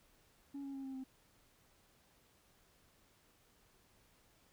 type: tone with pitch steps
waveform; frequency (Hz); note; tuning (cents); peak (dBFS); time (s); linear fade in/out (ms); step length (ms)
sine; 279.9 / 275.4 / 271 / 266.6 / 262.4; C#4 / C#4 / C#4 / C4 / C4; +17 / -11 / -39 / +33 / +5; -40; 0.54-1.04; 10; 100
effects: tanh soft clip ceiling -41 dBFS + pink hiss -70 dBFS RMS until 4.52 s